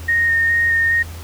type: tone with vibrato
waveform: sine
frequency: 1848 Hz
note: A#6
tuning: 16 cents flat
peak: -13 dBFS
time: 0.08-1.03 s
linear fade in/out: 10 ms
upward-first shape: square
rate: 2.4 Hz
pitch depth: 11 cents each way
effects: added 83 Hz sine -30 dBFS peak until 1.23 s + pink hiss -39 dBFS RMS until 1.23 s